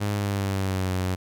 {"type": "tone with pitch glide", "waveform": "sawtooth", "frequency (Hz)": [102.7, 92.56], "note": ["G#2", "F#2"], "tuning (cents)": [-19, 1], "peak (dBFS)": -20, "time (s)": [0, 1.16], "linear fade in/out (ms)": 20, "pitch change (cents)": -180, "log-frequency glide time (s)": [0.13, 0.91], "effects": []}